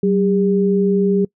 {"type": "tone pair together", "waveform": "sine", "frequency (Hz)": [190, 402.9], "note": ["F#3", "G4"], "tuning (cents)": [46, 48], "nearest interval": "octave + minor second", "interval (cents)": 1302, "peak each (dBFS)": [-15, -16], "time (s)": [0.03, 1.25], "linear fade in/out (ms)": 5, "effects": ["noise-tail reverb RT60 0.1 s tail -25 dB re dry"]}